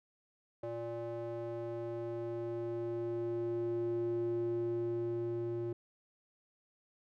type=tone with band-pass filter sweep; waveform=square; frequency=117 Hz; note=A#2; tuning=7 cents sharp; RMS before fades=-37 dBFS; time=0.63-5.73 s; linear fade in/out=5 ms; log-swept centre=510 to 300 Hz; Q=4; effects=none